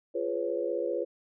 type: chord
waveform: sine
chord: C# dominant seventh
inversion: first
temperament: just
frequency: 346.5 / 415.8 / 498.9 / 554.4 Hz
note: E#4 / G#4 / B4 / C#5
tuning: -14 / +2 / +17 / 0 cents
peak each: -34 / -35 / -32 / -34 dBFS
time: 0.14-1.05 s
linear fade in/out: 20 ms
effects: none